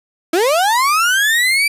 35% pulse linear sweep, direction up, 311.3 to 2349 Hz, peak -10 dBFS, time 0.33-1.68 s, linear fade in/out 5 ms, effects resampled to 32000 Hz

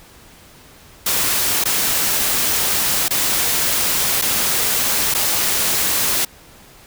white noise with dropouts, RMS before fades -18 dBFS, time 1.06-6.25 s, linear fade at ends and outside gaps 5 ms, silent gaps 1.64-1.654 / 3.083-3.106 / 4.215-4.22 / 5.14-5.147 s, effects pink hiss -45 dBFS RMS until 6.86 s

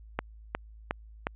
click train, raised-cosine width 0.5 ms, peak -13 dBFS, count 4, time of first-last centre 0.19-1.269 s, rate 2.78 Hz, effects added 54 Hz sine -47 dBFS peak until 1.35 s + resampled to 8000 Hz

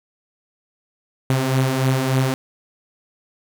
sawtooth beating tone pair, 129.1 / 132.5 Hz, C3 / C3, -23 / +22 cents, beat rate 3.4 Hz, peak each -19 / -14 dBFS, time 1.3-2.34 s, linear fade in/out 0 ms, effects 8-bit

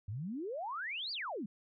sine exponential two-way sweep, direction up then down, 92.5 to 4897 to 182.2 Hz, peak -37 dBFS, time 0.08-1.46 s, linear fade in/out 5 ms, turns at 1.12 s, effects none

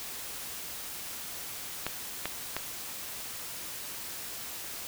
clicks, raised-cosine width 0.3 ms, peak -15 dBFS, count 3, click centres 1.866 / 2.256 / 2.566 s, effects white hiss -40 dBFS RMS until 4.87 s

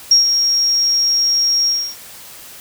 sine tone with ADSR envelope, 5588 Hz, F8, in tune, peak -5 dBFS, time 0.11-1.96 s, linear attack 5 ms, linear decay 130 ms, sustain -7 dB, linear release 290 ms, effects white hiss -37 dBFS RMS until 2.6 s

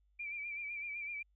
sine tone with vibrato, 2349 Hz, D7, in tune, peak -39 dBFS, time 0.19-1.23 s, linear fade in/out 10 ms, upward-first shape sine, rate 7.9 Hz, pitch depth 51 cents each way, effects added 50 Hz sine -69 dBFS peak until 1.35 s

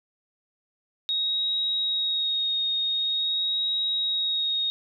sine tone with vibrato, 3762 Hz, A#7, 15 cents sharp, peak -23 dBFS, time 1.09-4.7 s, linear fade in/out 0 ms, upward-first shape sine, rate 0.46 Hz, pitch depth 20 cents each way, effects none

